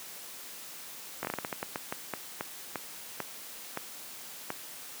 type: slowing click train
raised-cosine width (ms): 0.5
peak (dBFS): -17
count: 17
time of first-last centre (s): 1.23-4.504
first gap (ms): 18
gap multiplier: 1.28
effects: white hiss -45 dBFS RMS until 5 s + high-pass 150 Hz 12 dB/octave